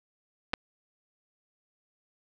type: clicks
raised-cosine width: 0.3 ms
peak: -16 / -11 dBFS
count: 2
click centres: 0.534 / 0.538 s
effects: none